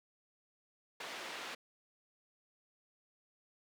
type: band-pass noise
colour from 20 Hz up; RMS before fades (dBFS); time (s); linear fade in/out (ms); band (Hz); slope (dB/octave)
white; -45; 1-1.55; 5; 300 to 3000; 12
effects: none